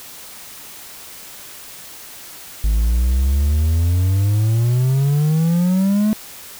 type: exponential sweep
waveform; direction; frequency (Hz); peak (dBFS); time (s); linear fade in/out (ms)
triangle; up; 51.91 to 217.5; -11; 2.64-6.13; 0
effects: white hiss -37 dBFS RMS until 6.59 s